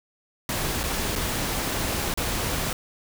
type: noise with dropouts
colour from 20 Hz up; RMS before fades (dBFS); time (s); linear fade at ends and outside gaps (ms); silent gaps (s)
pink; -27; 0.49-2.73; 2; 0.833-0.837 / 1.155-1.159 / 2.14-2.174
effects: none